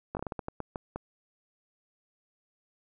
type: slowing click train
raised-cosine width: 1 ms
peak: -20 dBFS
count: 11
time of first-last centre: 0.15-0.96 s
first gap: 19 ms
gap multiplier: 1.3
effects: none